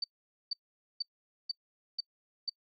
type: tone bursts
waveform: sine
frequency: 4593 Hz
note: D8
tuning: 39 cents flat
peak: -30 dBFS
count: 6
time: 0.02-2.496 s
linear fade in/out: 5 ms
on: 21 ms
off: 470 ms
effects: noise-tail reverb RT60 0.1 s tail -26 dB re dry